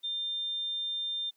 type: tone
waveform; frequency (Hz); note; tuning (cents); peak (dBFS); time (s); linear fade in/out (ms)
sine; 3600; A7; +39; -31; 0.03-1.31; 20
effects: white hiss -73 dBFS RMS until 1.36 s + high-pass 200 Hz 12 dB/octave